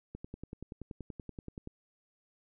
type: click train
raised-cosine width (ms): 3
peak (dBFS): -29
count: 17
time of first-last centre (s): 0.15-1.674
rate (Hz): 10.5
effects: none